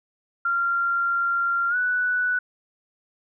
sine tone with pitch glide, 1384 to 1483.3 Hz, F6 to F#6, -16 to +4 cents, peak -20 dBFS, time 0.45-2.39 s, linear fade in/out 5 ms, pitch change +120 cents, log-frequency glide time 1.69-1.76 s, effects none

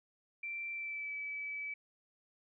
sine tone with pitch glide, 2349 to 2297 Hz, D7 to D7, 0 to -39 cents, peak -38 dBFS, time 0.43-1.74 s, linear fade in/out 5 ms, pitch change -39 cents, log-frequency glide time 0.72-1.13 s, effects none

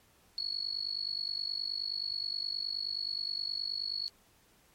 sine tone with amplitude modulation, 4369 Hz, C#8, 26 cents flat, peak -29 dBFS, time 0.38-4.08 s, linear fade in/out 0 ms, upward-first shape sine, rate 49.5 Hz, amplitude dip 90%, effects pink hiss -65 dBFS RMS until 4.74 s + MP3 64 kbps

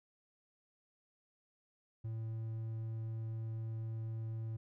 triangle tone, 112 Hz, A2, 31 cents sharp, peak -36 dBFS, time 2.04-4.57 s, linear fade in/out 10 ms, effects none

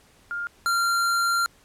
sine / square tone pair in turn, 1407 / 1382 Hz, F6 / F6, +12 / -19 cents, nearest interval unison, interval 31 cents, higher first, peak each -27 / -21 dBFS, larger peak second, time 0.31-0.47 / 0.66-1.46 s, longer second, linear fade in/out 0 ms, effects pink hiss -57 dBFS RMS until 1.64 s + low-pass 12000 Hz 12 dB/octave

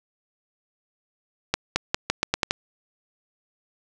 accelerating click train, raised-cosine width 0.2 ms, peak -3 dBFS, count 8, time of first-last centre 1.54-2.509 s, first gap 220 ms, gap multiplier 0.84, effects none

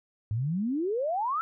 sine exponential sweep, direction up, 101.5 to 1354 Hz, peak -26 dBFS, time 0.31-1.41 s, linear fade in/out 0 ms, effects none

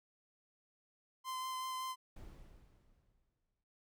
45% pulse tone with vibrato, 1034 Hz, C6, 21 cents flat, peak -39 dBFS, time 1.24-1.96 s, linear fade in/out 50 ms, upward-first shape sine, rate 5.3 Hz, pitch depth 11 cents each way
brown noise with exponential decay, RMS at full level -49 dBFS, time 2.16-3.64 s, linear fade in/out 5 ms, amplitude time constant 320 ms
effects none

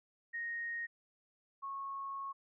sine tone pair in turn, 1864.7 / 1097.1 Hz, A#6 / C#6, 0 / -18 cents, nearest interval major sixth, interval 918 cents, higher first, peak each -37 / -39 dBFS, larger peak first, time 0.33-0.87 / 1.62-2.33 s, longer second, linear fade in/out 20 ms, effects none

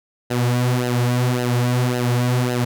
sawtooth tone with flanger, 123.2 Hz, B2, 4 cents flat, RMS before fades -19 dBFS, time 0.3-2.65 s, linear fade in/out 10 ms, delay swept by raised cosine 0.86 to 5.86 ms, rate 1.8 Hz, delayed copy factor -0.75, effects none

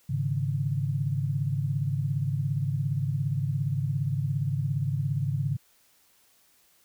sine chord, Ab suspended fourth, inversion none, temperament just, 103.83 / 138.43 / 155.74 Hz, Ab2 / Db3 / Eb3, 0 / -2 / +2 cents, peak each -31 / -27 / -32 dBFS, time 0.09-5.57 s, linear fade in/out 10 ms, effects white hiss -63 dBFS RMS until 6.84 s

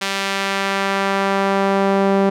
sawtooth tone with band-pass filter sweep, 196 Hz, G3, in tune, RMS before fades -18 dBFS, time 0.01-2.3 s, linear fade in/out 10 ms, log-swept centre 3300 to 480 Hz, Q 0.71, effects none

